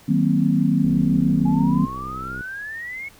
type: chord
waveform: sine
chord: C half-diminished seventh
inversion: first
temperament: just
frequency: 156.98 / 188.37 / 235.5 / 261.6 Hz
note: Eb3 / Gb3 / Bb3 / C4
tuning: +16 / +31 / +18 / 0 cents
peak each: -21 dBFS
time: 0.08-1.86 s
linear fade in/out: 10 ms
type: click train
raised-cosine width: 3 ms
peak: -23 dBFS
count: 102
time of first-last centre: 0.85-2.409 s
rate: 64.8 Hz
type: exponential sweep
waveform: sine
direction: up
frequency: 830 to 2217 Hz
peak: -29 dBFS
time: 1.45-3.09 s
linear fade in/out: 10 ms
effects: pink hiss -50 dBFS RMS until 3.19 s